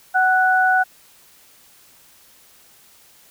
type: tone pair together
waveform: sine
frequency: 748.2 / 1480 Hz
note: F#5 / F#6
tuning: +19 / 0 cents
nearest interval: octave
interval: 1181 cents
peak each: -16 dBFS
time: 0.14-0.84 s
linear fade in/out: 20 ms
effects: white hiss -51 dBFS RMS until 3.3 s